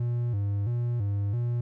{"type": "tone with vibrato", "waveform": "triangle", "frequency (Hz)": 110, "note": "A2", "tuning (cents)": 0, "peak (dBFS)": -23, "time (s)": [0, 1.61], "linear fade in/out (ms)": 5, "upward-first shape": "square", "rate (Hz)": 1.5, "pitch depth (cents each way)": 150, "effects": []}